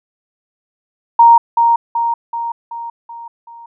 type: tone with echo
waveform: sine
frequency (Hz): 932.3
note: A#5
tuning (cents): 0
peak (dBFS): -3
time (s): 1.19-1.38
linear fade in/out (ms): 5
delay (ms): 380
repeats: 6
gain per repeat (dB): -5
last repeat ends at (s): 3.66
effects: none